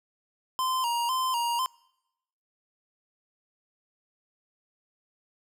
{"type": "tone with vibrato", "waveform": "square", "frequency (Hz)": 987.8, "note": "B5", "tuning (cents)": 0, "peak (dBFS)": -26, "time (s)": [0.59, 1.66], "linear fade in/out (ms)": 0, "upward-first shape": "square", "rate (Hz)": 2, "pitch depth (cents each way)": 79, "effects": ["noise-tail reverb RT60 0.9 s tail -26 dB re dry"]}